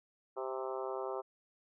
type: harmonic tone with a mistuned harmonic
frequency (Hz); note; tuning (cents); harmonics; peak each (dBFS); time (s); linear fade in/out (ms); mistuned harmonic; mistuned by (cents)
130.81; C3; 0; 3 / 4 / 5 / 6 / 7 / 8 / 9 / 10; -40 / -42 / -44 / -46 / -47 / -48 / -49 / -50; 0.36-1.22; 20; 6; +22
effects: none

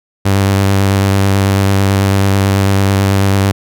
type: tone with vibrato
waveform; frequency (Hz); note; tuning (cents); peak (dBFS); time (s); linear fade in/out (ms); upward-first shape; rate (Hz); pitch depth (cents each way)
sawtooth; 98; G2; 0; -5; 0.25-3.52; 10; sine; 9.1; 18
effects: none

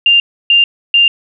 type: tone bursts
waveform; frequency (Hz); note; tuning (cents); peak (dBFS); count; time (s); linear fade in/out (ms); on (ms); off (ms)
sine; 2794; F7; 0; -5; 3; 0.06-1.08; 2; 140; 300
effects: none

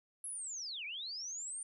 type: linear two-way sweep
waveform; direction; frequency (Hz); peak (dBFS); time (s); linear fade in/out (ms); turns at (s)
sine; down then up; 11100 to 2229 to 9130; -40; 0.24-1.63; 2; 0.85
effects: none

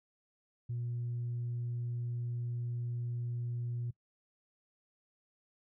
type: tone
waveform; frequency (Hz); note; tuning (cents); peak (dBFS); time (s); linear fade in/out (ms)
sine; 120; B2; -49; -33; 0.69-3.91; 10
effects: noise-tail reverb RT60 0.1 s tail -22 dB re dry + tanh soft clip ceiling -31 dBFS

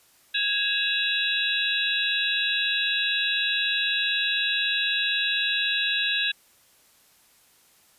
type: tone cluster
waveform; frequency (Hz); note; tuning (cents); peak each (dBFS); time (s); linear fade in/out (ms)
sine; 1653 / 2577 / 2764 / 3421 / 3861; G#6 / E7 / F7 / A7 / B7; -9 / -40 / -19 / -49 / -40; -28 / -30 / -31 / -29 / -27; 0.34-6.32; 10
effects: white hiss -59 dBFS RMS until 7.98 s + resampled to 32000 Hz

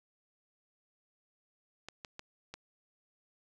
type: clicks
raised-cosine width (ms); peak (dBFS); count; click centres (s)
0.2; -26; 4; 1.886 / 2.048 / 2.194 / 2.54
effects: none

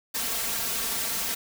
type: noise with comb filter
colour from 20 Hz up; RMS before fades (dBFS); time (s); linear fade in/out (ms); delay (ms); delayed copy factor
white; -29; 0.14-1.35; 10; 4.4; +0.65
effects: none

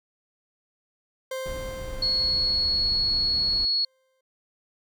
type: tone with exponential decay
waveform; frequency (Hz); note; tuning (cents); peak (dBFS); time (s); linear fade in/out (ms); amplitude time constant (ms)
40% pulse; 523.3; C5; 0; -28; 1.31-4.21; 5; 630
type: noise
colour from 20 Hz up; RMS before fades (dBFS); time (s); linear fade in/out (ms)
brown; -36; 1.46-3.65; 0
type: tone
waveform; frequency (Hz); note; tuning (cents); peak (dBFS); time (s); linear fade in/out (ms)
sine; 4350; C#8; -33; -21; 2.02-3.85; 5
effects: none

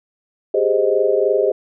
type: chord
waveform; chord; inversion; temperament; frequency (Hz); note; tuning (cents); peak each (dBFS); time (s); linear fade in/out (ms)
sine; Ab major seventh; third; equal; 392 / 415.3 / 523.3 / 622.3; G4 / Ab4 / C5 / Eb5; 0 / 0 / 0 / 0; -19 / -18 / -19 / -20; 0.54-1.52; 5
effects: none

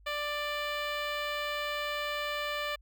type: tone with notch filter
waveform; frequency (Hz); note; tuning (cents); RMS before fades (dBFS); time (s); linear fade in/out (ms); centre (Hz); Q
10% pulse; 590; D5; +8; -34; 0.06-2.76; 10; 10000; 0.53
effects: added 50 Hz sine -55 dBFS peak until 2.81 s

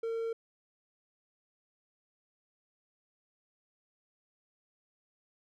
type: tone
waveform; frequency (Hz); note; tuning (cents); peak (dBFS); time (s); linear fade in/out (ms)
triangle; 455.8; A#4; -39; -30; 0.03-0.33; 5
effects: none

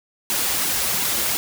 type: noise with flanger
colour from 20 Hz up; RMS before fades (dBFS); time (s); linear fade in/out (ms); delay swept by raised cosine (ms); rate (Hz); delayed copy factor
white; -22; 0.3-1.37; 0; 1.6 to 6.9; 2.8; -0.85
effects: none

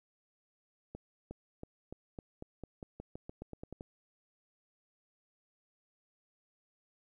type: accelerating click train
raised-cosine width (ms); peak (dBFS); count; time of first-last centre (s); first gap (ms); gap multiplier
2; -30; 16; 0.95-3.809; 360; 0.9
effects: 12-bit

